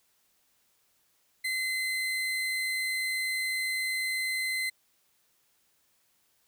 35% pulse tone, 2053 Hz, C7, 33 cents flat, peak -27 dBFS, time 1.44-4.7 s, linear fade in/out 10 ms, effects white hiss -70 dBFS RMS until 6.47 s

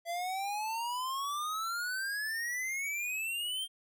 square exponential sweep, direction up, 670 to 3200 Hz, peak -34 dBFS, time 0.05-3.68 s, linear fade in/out 50 ms, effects none

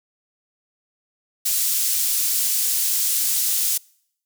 pink high-pass noise, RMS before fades -21 dBFS, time 1.45-3.78 s, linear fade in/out 10 ms, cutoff 7100 Hz, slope 12 dB/octave, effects noise-tail reverb RT60 0.7 s tail -26 dB re dry

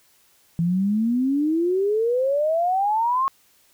sine exponential sweep, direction up, 164.81 to 1097 Hz, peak -18 dBFS, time 0.59-3.28 s, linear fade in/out 0 ms, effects white hiss -59 dBFS RMS until 3.73 s

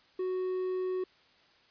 triangle tone, 370 Hz, F#4, in tune, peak -28 dBFS, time 0.19-1.04 s, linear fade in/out 5 ms, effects white hiss -63 dBFS RMS until 1.7 s + resampled to 11025 Hz

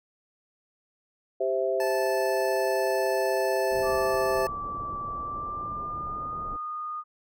sine chord, C major, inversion second, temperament equal, 392 / 523.3 / 659.3 Hz, G4 / C5 / E5, 0 / 0 / 0 cents, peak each -28 dBFS, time 1.4-4.47 s, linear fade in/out 10 ms
25% pulse tone, 874 Hz, A5, 12 cents flat, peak -27 dBFS, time 1.8-4.47 s, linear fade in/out 2 ms
pink low-pass noise, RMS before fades -42 dBFS, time 3.71-6.57 s, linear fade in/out 10 ms, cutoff 860 Hz, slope 24 dB/octave
sine tone with pitch glide, 1163 to 1227.2 Hz, D6 to D#6, -17 to -24 cents, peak -31 dBFS, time 3.82-7.04 s, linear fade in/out 50 ms, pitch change +93 cents, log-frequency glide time 5.16-6.34 s
effects none

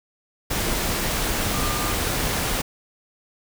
sine tone in noise, 1200 Hz, D6, 37 cents sharp, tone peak -31 dBFS, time 1.53-1.94 s, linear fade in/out 10 ms, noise pink, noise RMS -24 dBFS, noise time 0.5-2.62 s, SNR -10 dB, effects none

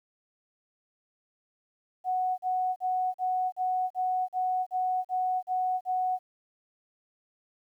sine tone bursts, 739 Hz, F#5, 2 cents flat, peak -25 dBFS, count 11, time 2.04-6.19 s, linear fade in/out 50 ms, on 340 ms, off 41 ms, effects 11-bit

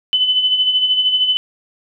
sine tone with tremolo, 3017 Hz, F#7, 33 cents sharp, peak -10 dBFS, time 0.13-1.37 s, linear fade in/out 0 ms, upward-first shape sine, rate 13 Hz, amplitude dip 55%, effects none

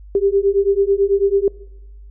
sine beating tone pair, 392 / 401.1 Hz, G4 / G4, 0 / +40 cents, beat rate 9.1 Hz, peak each -16 dBFS, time 0.15-1.48 s, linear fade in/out 2 ms, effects noise-tail reverb RT60 1.0 s tail -22 dB re dry + added 50 Hz sine -36 dBFS peak until 2.1 s

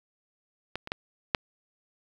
clicks, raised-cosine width 0.3 ms, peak -16 / -22 / -13 / -6 dBFS, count 4, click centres 0.756 / 0.874 / 0.919 / 1.348 s, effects 8-bit

